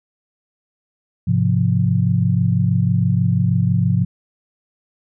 sine chord, F minor, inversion first, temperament just, 104.77 / 130.96 / 174.61 Hz, Ab2 / C3 / F3, +16 / +2 / 0 cents, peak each -18 dBFS, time 1.27-4.05 s, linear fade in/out 10 ms, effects none

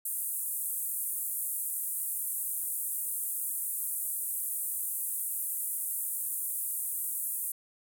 pink band-pass noise, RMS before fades -34 dBFS, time 0.05-7.52 s, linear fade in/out 5 ms, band 8800 to 16000 Hz, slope 48 dB/octave, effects none

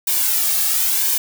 blue noise with flanger, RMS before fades -18 dBFS, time 0.07-1.18 s, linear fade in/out 5 ms, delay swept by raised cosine 1.5 to 2.04 ms, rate 0.97 Hz, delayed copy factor -0.65, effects none

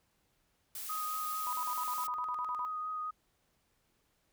blue noise, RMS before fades -42 dBFS, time 0.75-2.07 s, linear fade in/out 2 ms
sine tone with vibrato, 1248 Hz, D#6, 5 cents sharp, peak -35 dBFS, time 0.89-3.11 s, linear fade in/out 10 ms, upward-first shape triangle, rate 4.6 Hz, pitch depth 15 cents each way
sine tone bursts, 987.8 Hz, B5, in tune, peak -36 dBFS, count 12, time 1.47-2.65 s, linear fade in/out 0 ms, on 58 ms, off 44 ms
effects pink hiss -75 dBFS RMS until 4.32 s

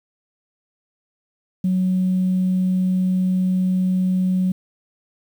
sine tone, 185 Hz, F#3, in tune, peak -15 dBFS, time 1.64-4.52 s, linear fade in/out 5 ms, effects tanh soft clip ceiling -12 dBFS + 8-bit

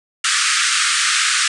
pink band-pass noise, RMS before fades -17 dBFS, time 0.24-1.48 s, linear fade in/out 5 ms, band 1200 to 9600 Hz, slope 96 dB/octave, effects none

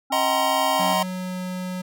harmonic tone, 271.2 Hz, C#4, 38 cents flat, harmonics 1 / 3 / 5, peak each -32 / -29 / -39 dBFS, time 0.1-0.94 s, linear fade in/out 10 ms
square chord, C half-diminished seventh, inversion first, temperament just, 627.9 / 753.5 / 941.9 / 1046.5 Hz, Eb5 / Gb5 / Bb5 / C6, +16 / +31 / +18 / 0 cents, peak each -26 dBFS, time 0.12-1.03 s, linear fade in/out 5 ms
square tone with pitch glide, 185 to 183.19 Hz, F#3 to F#3, 0 to -17 cents, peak -28 dBFS, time 0.79-1.82 s, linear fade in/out 10 ms, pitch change -17 cents, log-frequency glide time 0.94-1.4 s
effects none

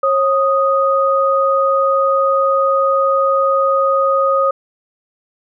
sine tone pair together, 543.6 / 1244.5 Hz, C#5 / D#6, -34 / 0 cents, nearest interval octave + major second, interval 1434 cents, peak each -14 dBFS, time 0.03-4.51 s, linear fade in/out 5 ms, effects none

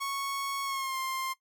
sawtooth tone with pitch glide, 1105 to 1054.5 Hz, C#6 to C6, -6 to +13 cents, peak -28 dBFS, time 0-1.34 s, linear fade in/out 20 ms, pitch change -81 cents, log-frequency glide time 0.64-0.97 s, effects noise-tail reverb RT60 0.1 s tail -17 dB re dry

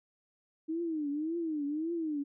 sine tone with vibrato, 312 Hz, D#4, 5 cents sharp, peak -31 dBFS, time 0.68-2.24 s, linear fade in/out 20 ms, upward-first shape triangle, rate 1.8 Hz, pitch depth 180 cents each way, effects none

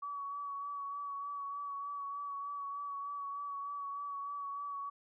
sine tone with vibrato, 1134 Hz, C#6, 39 cents sharp, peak -38 dBFS, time 0.02-4.9 s, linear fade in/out 10 ms, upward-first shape sine, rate 3.3 Hz, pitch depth 24 cents each way, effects none

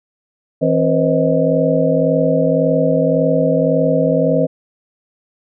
sine tone cluster, 162.1 / 266.7 / 485.2 / 527 / 629 Hz, E3 / C4 / B4 / C5 / D#5, -29 / +33 / -31 / +12 / +19 cents, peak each -18 dBFS, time 0.61-4.47 s, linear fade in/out 20 ms, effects none

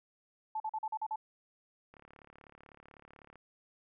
sine tone bursts, 871 Hz, A5, 18 cents flat, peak -33 dBFS, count 7, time 0.55-1.159 s, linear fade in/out 5 ms, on 51 ms, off 42 ms
click train, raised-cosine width 0.5 ms, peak -40 dBFS, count 52, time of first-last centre 1.94-3.357 s, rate 36 Hz
effects none

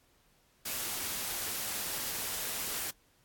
white noise, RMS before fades -36 dBFS, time 0.65-2.91 s, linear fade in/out 10 ms, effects pink hiss -68 dBFS RMS until 3.24 s + AAC 64 kbps

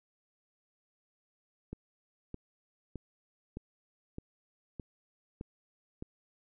click train, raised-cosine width 3 ms, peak -27 dBFS, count 8, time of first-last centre 1.73-6.024 s, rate 1.63 Hz, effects none

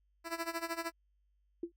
10% pulse tone with tremolo, 332.9 Hz, E4, 17 cents sharp, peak -25 dBFS, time 0.24-0.92 s, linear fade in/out 50 ms, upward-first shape sine, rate 13 Hz, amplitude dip 85%
sine tone with exponential decay, 341.2 Hz, F4, 40 cents flat, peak -31 dBFS, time 1.63-1.72 s, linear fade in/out 5 ms, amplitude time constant 18 ms
effects added 50 Hz sine -70 dBFS peak until 1.76 s

